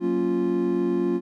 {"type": "chord", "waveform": "triangle", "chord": "Gb major seventh", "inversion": "none", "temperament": "equal", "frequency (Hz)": [185, 233.1, 277.2, 349.2], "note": ["Gb3", "Bb3", "Db4", "F4"], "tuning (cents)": [0, 0, 0, 0], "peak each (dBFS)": [-27, -27, -26, -21], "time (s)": [0, 1.21], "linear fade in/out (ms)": 50, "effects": []}